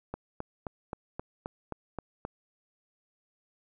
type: click train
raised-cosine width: 1 ms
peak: -21 dBFS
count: 9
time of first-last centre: 0.14-2.251 s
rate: 3.79 Hz
effects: none